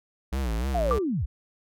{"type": "tone with vibrato", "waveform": "square", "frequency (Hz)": 61, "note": "B1", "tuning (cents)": -21, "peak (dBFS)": -26, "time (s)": [0.32, 0.99], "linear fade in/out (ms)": 10, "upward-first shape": "sine", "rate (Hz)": 3.4, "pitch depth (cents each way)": 200}
{"type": "linear sweep", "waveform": "sine", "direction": "down", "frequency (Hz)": [734, 42.06], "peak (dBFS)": -24, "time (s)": [0.74, 1.26], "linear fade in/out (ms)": 10}
{"type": "tone with exponential decay", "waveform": "sine", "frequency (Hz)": 1174.7, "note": "D6", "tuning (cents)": 0, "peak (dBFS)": -19, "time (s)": [0.91, 1.04], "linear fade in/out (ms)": 1, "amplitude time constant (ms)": 28}
{"effects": []}